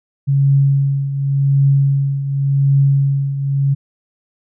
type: tone with tremolo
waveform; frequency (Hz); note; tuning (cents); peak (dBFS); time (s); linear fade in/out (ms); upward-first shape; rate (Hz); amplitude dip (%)
sine; 138.6; C#3; 0; -8; 0.27-3.75; 20; triangle; 0.89; 70
effects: none